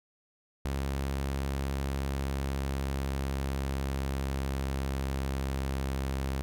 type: tone with pitch glide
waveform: sawtooth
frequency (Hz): 68.3 to 67.17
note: C#2 to C2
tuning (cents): -25 to +46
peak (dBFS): -26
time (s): 0.65-6.42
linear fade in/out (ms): 0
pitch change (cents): -29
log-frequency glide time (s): 1.94-5.95
effects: none